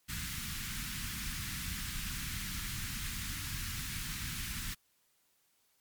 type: band-stop noise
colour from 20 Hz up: pink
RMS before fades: -39 dBFS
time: 0.08-4.75 s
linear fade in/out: 20 ms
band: 220 to 1400 Hz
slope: 24 dB/octave
effects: white hiss -73 dBFS RMS until 5.8 s + MP3 96 kbps